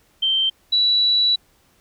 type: tone pair in turn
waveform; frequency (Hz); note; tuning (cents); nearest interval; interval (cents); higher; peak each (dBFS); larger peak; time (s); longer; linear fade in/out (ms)
sine; 3129 / 3935; G7 / B7; -4 / -7; major third; 397; second; -16 / -14; second; 0.22-0.5 / 0.72-1.36; second; 10
effects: pink hiss -59 dBFS RMS until 1.8 s